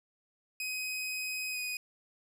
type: tone with pitch glide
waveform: sawtooth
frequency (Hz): 2518 to 2489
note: D#7 to D#7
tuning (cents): +20 to 0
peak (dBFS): -31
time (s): 0.6-1.77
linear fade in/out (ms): 2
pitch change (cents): -20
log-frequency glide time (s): 1.52-1.58
effects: none